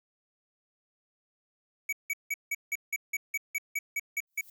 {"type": "tone bursts", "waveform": "square", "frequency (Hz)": 2269, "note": "C#7", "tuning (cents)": 40, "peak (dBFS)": -29, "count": 13, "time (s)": [1.89, 4.411], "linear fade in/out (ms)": 5, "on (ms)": 37, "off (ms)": 170}
{"type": "noise with exponential growth", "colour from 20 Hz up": "violet", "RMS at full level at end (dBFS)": -49, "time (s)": [4.27, 4.5], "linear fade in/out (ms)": 5, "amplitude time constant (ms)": 50}
{"effects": []}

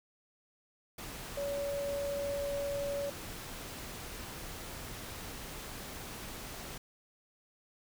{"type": "tone in noise", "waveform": "sine", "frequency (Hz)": 566, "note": "C#5", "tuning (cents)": 36, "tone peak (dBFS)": -33, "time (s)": [1.37, 3.1], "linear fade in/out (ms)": 5, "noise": "pink", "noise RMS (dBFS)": -44, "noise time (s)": [0.98, 6.78], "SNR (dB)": 8, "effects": []}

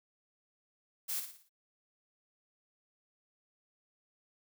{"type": "noise with echo", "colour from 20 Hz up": "blue", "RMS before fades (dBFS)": -36, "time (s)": [1.08, 1.21], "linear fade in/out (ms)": 20, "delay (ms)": 57, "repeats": 5, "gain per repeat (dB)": -7, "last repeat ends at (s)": 1.495, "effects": []}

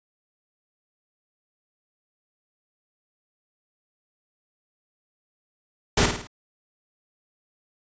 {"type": "noise with echo", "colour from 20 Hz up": "pink", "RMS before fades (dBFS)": -19, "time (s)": [5.97, 6.06], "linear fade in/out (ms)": 5, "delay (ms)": 53, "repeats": 4, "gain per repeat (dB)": -6, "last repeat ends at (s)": 6.272, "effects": ["resampled to 16000 Hz"]}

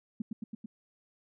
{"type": "tone with echo", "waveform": "sine", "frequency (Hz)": 220, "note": "A3", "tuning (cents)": 0, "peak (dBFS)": -30, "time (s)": [0.2, 0.22], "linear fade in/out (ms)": 5, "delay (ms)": 110, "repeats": 4, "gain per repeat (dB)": -2, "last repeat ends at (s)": 0.66, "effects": []}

